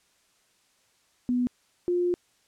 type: tone pair in turn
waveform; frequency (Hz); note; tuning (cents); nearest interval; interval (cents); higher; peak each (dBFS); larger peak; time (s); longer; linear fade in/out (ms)
sine; 246.9 / 353.6; B3 / F4; 0 / +22; tritone; 622; second; -22; neither; 1.29-1.47 / 1.88-2.14; second; 0
effects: white hiss -66 dBFS RMS until 2.47 s + low-pass 9000 Hz 12 dB/octave